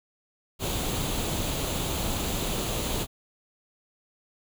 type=noise with comb filter; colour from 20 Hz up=pink; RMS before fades=-29 dBFS; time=0.59-3.07 s; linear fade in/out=50 ms; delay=0.28 ms; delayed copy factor=+0.5; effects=none